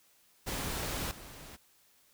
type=noise with level steps; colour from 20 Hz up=pink; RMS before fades=-36 / -49 dBFS; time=0.46-1.57 s; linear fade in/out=20 ms; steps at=1.11 s; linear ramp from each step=2 ms; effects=white hiss -66 dBFS RMS until 2.13 s